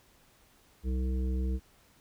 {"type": "harmonic tone", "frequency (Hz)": 64.1, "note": "C2", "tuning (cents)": -35, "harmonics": [1, 3, 5, 7], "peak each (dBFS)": [-28, -38, -42, -45], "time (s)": [0.83, 1.6], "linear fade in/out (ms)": 50, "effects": ["pink hiss -63 dBFS RMS until 2 s"]}